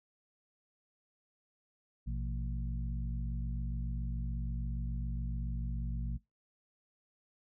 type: harmonic tone with a mistuned harmonic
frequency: 57.2 Hz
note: A#1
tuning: 32 cents flat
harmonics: 1 / 2 / 3 / 4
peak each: -35 / -41 / -45 / -47 dBFS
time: 2.06-6.18 s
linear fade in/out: 20 ms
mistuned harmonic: 2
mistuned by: +140 cents
effects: noise-tail reverb RT60 0.2 s tail -22 dB re dry